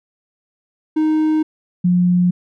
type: tone pair in turn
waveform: triangle / sine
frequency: 311.1 / 178.36 Hz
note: D#4 / F3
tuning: 0 / +37 cents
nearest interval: minor seventh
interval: 963 cents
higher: first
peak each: -11 dBFS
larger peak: neither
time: 0.96-1.43 / 1.84-2.31 s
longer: neither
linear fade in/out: 10 ms
effects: none